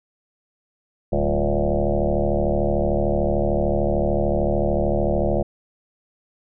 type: tone with frequency modulation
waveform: sine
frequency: 275.9 Hz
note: C#4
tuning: 8 cents flat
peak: -17 dBFS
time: 1.12-5.43 s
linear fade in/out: 10 ms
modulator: 73.4 Hz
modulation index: 5.4
effects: none